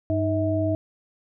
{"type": "tone cluster", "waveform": "sine", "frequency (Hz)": [98.3, 311.3, 643], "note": ["G2", "D#4", "E5"], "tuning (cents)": [5, 1, -43], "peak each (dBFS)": -25, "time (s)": [0.1, 0.75], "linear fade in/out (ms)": 0, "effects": []}